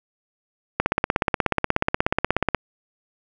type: click train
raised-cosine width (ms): 0.5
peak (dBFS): -3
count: 30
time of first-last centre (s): 0.8-2.547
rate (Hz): 16.6
effects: none